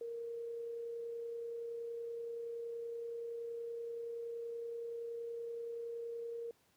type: tone with amplitude modulation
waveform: sine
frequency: 466.2 Hz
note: A#4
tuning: in tune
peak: -39 dBFS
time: 0.01-6.51 s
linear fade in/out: 2 ms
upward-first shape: sine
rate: 30.6 Hz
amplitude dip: 25%
effects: pink hiss -72 dBFS RMS until 6.76 s + high-pass 100 Hz 12 dB/octave